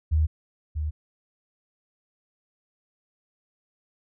sine tone pair in turn, 77.78 / 76.27 Hz, D#2 / D#2, 0 / -34 cents, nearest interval unison, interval 34 cents, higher first, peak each -18 / -25 dBFS, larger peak first, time 0.11-0.27 / 0.75-0.91 s, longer neither, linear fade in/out 20 ms, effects none

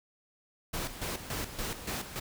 pink noise with tremolo, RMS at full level -35 dBFS, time 0.73-2.2 s, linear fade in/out 10 ms, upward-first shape square, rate 3.5 Hz, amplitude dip 65%, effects none

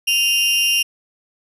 35% pulse tone with amplitude modulation, 2794 Hz, F7, in tune, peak -10 dBFS, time 0.07-0.83 s, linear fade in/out 10 ms, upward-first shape sine, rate 274 Hz, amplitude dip 65%, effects resampled to 32000 Hz + 8-bit

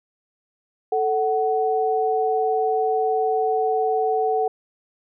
sine tone pair together, 440 / 746.9 Hz, A4 / F#5, 0 / +16 cents, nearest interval major sixth, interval 916 cents, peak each -21 dBFS, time 0.92-4.48 s, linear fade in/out 5 ms, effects none

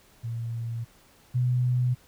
sine tone pair in turn, 116 / 124.64 Hz, A#2 / B2, -8 / +16 cents, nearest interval minor second, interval 124 cents, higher second, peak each -29 / -21 dBFS, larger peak second, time 0.23-0.85 / 1.34-1.95 s, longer first, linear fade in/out 20 ms, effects pink hiss -58 dBFS RMS until 2.07 s

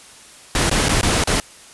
pink noise with dropouts, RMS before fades -17 dBFS, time 0.55-1.4 s, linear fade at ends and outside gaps 1 ms, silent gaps 0.697-0.713 / 0.885-0.892 / 1.012-1.03 / 1.239-1.273 s, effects white hiss -43 dBFS RMS until 1.73 s + resampled to 24000 Hz

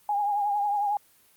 sine tone with vibrato, 819 Hz, G#5, 24 cents flat, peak -23 dBFS, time 0.09-0.97 s, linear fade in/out 2 ms, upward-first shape triangle, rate 11 Hz, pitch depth 55 cents each way, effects white hiss -60 dBFS RMS until 1.36 s + Opus 32 kbps

